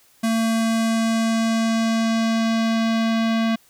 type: tone with low-pass filter sweep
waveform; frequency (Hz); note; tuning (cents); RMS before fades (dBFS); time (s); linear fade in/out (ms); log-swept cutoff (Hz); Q
square; 225.7; A3; +44; -20; 0.23-3.56; 10; 11000 to 3700; 1.2
effects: white hiss -56 dBFS RMS until 3.69 s